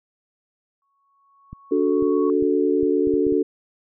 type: tone with exponential growth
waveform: sine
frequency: 1108.7 Hz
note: C#6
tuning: in tune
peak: -29 dBFS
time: 0.82-2.3 s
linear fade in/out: 1 ms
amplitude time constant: 320 ms
type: clicks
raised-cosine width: 5 ms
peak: -23 dBFS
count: 8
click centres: 1.53 / 2.025 / 2.425 / 2.83 / 3.073 / 3.139 / 3.268 / 3.324 s
type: chord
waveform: sine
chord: D major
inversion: none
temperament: equal with one note detuned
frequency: 289.1 / 370 / 440 Hz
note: D4 / F#4 / A4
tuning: -27 / 0 / 0 cents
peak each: -21 dBFS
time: 1.71-3.43 s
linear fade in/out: 10 ms
effects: none